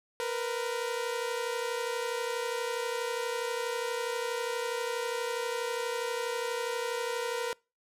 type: tone pair together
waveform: sawtooth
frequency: 466.2 / 498.5 Hz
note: A#4 / B4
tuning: 0 / +16 cents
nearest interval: minor second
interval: 116 cents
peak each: -29 / -31 dBFS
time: 0.2-7.53 s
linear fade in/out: 0 ms
effects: noise-tail reverb RT60 0.3 s tail -26 dB re dry + low-pass 12000 Hz 12 dB/octave